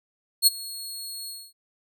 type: tone with ADSR envelope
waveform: 20% pulse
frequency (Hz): 4321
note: C#8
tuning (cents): -45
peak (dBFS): -6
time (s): 0.42-1.53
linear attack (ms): 48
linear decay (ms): 23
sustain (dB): -22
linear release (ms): 250
effects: none